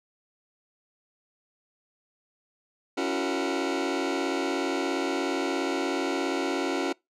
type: chord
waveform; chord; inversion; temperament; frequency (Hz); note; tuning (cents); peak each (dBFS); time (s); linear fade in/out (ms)
sawtooth; F# dominant seventh; second; just; 277.5 / 333 / 370 / 462.5; C#4 / E4 / F#4 / A#4; +2 / +18 / 0 / -14; -26 / -28 / -26 / -32; 2.97-6.93; 10
effects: noise-tail reverb RT60 0.2 s tail -26 dB re dry + low-pass 6000 Hz 12 dB/octave